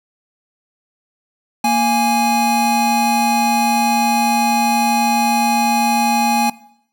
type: tone pair together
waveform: square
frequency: 233.1 / 830.7 Hz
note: A#3 / G#5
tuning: 0 / 0 cents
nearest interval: octave + minor seventh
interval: 2200 cents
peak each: -19 / -15 dBFS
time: 1.64-6.5 s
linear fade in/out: 5 ms
effects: noise-tail reverb RT60 0.7 s tail -20 dB re dry